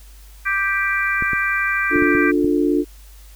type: harmonic tone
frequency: 393 Hz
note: G4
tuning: 4 cents sharp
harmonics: 3 / 4 / 5 / 6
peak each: -25 / -20 / -24 / -24 dBFS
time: 0.45-2.32 s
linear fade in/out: 20 ms
type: clicks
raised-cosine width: 3 ms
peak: -15 dBFS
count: 6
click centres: 1.224 / 1.333 / 1.959 / 2.023 / 2.151 / 2.445 s
type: chord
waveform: sine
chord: D minor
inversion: none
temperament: just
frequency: 293.7 / 352.4 / 440.5 Hz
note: D4 / F4 / A4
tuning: 0 / +16 / +2 cents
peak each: -17 / -19 / -23 dBFS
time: 1.9-2.85 s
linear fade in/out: 50 ms
effects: added 50 Hz sine -40 dBFS peak until 3.35 s + white hiss -50 dBFS RMS until 3.35 s